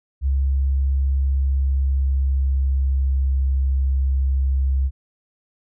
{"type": "tone with pitch glide", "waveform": "sine", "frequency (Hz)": [67.8, 66.87], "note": ["C#2", "C2"], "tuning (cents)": [-38, 38], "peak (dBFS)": -16, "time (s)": [0.21, 4.91], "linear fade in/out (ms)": 50, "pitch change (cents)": -24, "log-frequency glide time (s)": [1.25, 3.4], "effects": []}